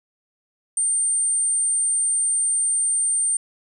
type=tone; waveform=sine; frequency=8870 Hz; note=C#9; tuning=in tune; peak=-18 dBFS; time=0.77-3.37 s; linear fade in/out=2 ms; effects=none